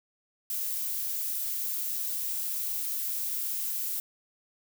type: noise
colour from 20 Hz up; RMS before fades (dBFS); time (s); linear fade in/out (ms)
violet; -32; 0.5-4; 2
effects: none